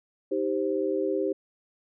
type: chord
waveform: sine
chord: C minor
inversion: first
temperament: just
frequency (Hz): 314 / 392.4 / 523.3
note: Eb4 / G4 / C5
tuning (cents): +16 / +2 / 0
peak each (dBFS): -30 / -27 / -30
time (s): 0.31-1.33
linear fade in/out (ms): 10
effects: none